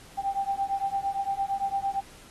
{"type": "beating tone pair", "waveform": "sine", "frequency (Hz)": [784, 792.8], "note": ["G5", "G5"], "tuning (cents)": [0, 19], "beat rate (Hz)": 8.8, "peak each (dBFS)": -29, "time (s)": [0.17, 2.01], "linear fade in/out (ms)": 20, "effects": ["pink hiss -51 dBFS RMS until 2.3 s", "AAC 32 kbps"]}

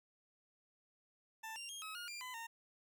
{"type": "tone with pitch steps", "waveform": "20% pulse", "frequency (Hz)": [887, 2780, 3242, 1280, 1428, 2387, 1009, 918], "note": ["A5", "F7", "G#7", "D#6", "F6", "D7", "B5", "A#5"], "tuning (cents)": [14, -9, -42, 49, 38, 28, 37, -27], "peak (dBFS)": -40, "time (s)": [1.43, 2.47], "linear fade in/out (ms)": 10, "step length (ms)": 130, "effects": []}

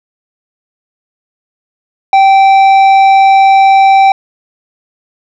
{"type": "tone with tanh clipping", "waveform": "sine", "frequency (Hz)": 778, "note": "G5", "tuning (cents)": -13, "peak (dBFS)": -4, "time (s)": [2.13, 4.12], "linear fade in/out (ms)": 2, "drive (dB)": 9, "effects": []}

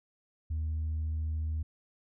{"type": "tone", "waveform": "sine", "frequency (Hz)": 78.5, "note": "D#2", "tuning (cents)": 16, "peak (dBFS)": -28, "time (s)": [0.5, 1.63], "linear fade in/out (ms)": 10, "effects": ["tanh soft clip ceiling -28 dBFS"]}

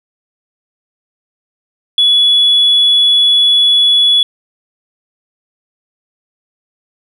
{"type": "tone", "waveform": "sine", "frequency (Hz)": 3400, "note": "G#7", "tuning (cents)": 40, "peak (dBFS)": -5, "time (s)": [1.98, 4.23], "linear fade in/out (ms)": 2, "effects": ["tanh soft clip ceiling -2 dBFS"]}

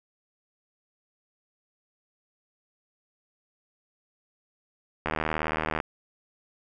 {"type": "click train", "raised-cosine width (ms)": 0.5, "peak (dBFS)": -12, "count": 59, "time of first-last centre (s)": [5.06, 5.802], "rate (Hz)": 78.2, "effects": []}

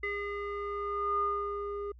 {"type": "tone with low-pass filter sweep", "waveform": "square", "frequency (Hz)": 407.1, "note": "G#4", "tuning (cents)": -35, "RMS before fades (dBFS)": -34, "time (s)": [0.03, 1.92], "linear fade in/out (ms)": 5, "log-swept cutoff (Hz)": [2000, 900], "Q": 8.7, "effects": ["added 60 Hz sine -50 dBFS peak until 1.99 s"]}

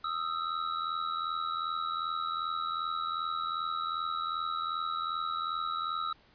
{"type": "ring-modulated tone", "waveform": "square", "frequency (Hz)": 1291, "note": "E6", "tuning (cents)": -37, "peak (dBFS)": -29, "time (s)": [0.04, 6.13], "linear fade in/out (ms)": 5, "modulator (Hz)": 41.3, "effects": ["pink hiss -62 dBFS RMS until 6.34 s", "resampled to 11025 Hz"]}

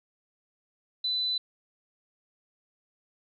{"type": "tone", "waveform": "sine", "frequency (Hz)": 4000, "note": "B7", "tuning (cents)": 21, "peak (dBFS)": -26, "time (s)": [1.04, 1.38], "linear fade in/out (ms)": 5, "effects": []}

